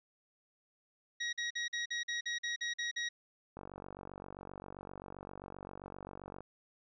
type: tone bursts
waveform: 25% pulse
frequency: 1897 Hz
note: A#6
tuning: 30 cents sharp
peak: -31 dBFS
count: 11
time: 1.2-3.09 s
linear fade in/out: 10 ms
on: 130 ms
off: 46 ms
type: click train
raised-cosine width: 1 ms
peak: -32 dBFS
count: 136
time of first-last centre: 3.57-6.406 s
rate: 47.6 Hz
effects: resampled to 16000 Hz